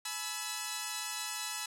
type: chord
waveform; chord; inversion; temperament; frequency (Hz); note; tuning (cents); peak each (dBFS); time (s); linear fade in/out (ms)
5% pulse; E major; first; equal with one note detuned; 850.5 / 987.8 / 1318.5; G#5 / B5 / E6; +41 / 0 / 0; -28; 0.05-1.66; 5
effects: low-pass 11000 Hz 12 dB/octave